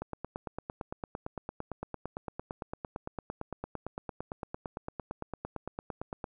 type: click train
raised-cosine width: 1 ms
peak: -22 dBFS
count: 56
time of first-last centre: 0.02-6.242 s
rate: 8.84 Hz
effects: none